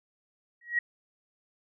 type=tone with exponential growth; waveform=sine; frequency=1903 Hz; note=A#6; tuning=35 cents sharp; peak=-20 dBFS; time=0.61-0.79 s; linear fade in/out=5 ms; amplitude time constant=38 ms; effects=none

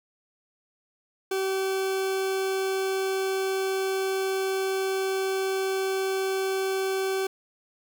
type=tone; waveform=40% pulse; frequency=383.6 Hz; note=G4; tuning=37 cents flat; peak=-24 dBFS; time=1.31-7.27 s; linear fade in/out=5 ms; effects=none

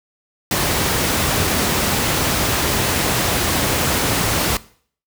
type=noise; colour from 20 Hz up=pink; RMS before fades=-18 dBFS; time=0.51-4.57 s; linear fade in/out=2 ms; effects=noise-tail reverb RT60 0.5 s tail -19 dB re dry + high-pass 60 Hz 12 dB/octave

